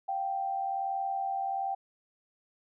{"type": "tone pair together", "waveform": "sine", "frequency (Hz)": [698.5, 779.7], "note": ["F5", "G5"], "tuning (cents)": [0, -10], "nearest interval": "major second", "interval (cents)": 190, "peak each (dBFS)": [-38, -30], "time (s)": [0.08, 1.75], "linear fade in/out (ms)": 10, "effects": []}